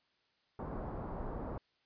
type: low-pass noise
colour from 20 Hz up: pink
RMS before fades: -41 dBFS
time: 0.59-1.58 s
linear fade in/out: 2 ms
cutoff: 1100 Hz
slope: 24 dB/octave
effects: white hiss -75 dBFS RMS until 1.85 s + resampled to 11025 Hz